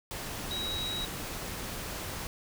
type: tone in noise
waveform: sine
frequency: 3840 Hz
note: B7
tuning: 49 cents flat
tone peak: -33 dBFS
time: 0.51-1.05 s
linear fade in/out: 0 ms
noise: pink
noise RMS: -38 dBFS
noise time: 0.11-2.27 s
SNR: +2 dB
effects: none